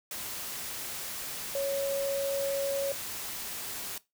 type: tone in noise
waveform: sine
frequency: 554.4 Hz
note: C#5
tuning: in tune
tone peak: -28 dBFS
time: 1.55-2.92 s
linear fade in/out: 2 ms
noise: white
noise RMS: -38 dBFS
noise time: 0.11-3.98 s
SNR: +7 dB
effects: noise-tail reverb RT60 0.2 s tail -19 dB re dry